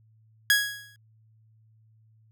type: tone with exponential decay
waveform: sawtooth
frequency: 1661.2 Hz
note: G#6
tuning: in tune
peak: -12 dBFS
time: 0.5-0.96 s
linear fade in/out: 1 ms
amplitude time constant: 98 ms
effects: added 110 Hz sine -57 dBFS peak until 2.31 s